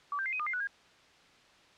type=tone with pitch steps; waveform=sine; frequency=1149 / 1573 / 2099 / 2514 / 1214 / 2100 / 1477 / 1625 Hz; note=D6 / G6 / C7 / D#7 / D#6 / C7 / F#6 / G#6; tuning=-38 / +6 / +5 / +17 / -43 / +6 / -3 / -38 cents; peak=-31 dBFS; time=0.12-0.672 s; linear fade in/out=2 ms; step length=69 ms; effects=white hiss -60 dBFS RMS until 1.77 s + low-pass 4000 Hz 12 dB/octave